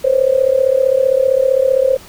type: tone with amplitude modulation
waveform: sine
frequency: 527 Hz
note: C5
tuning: 12 cents sharp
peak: -6 dBFS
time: 0.04-1.97 s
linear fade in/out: 10 ms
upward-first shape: sine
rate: 35.4 Hz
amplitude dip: 85%
effects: pink hiss -39 dBFS RMS until 2.08 s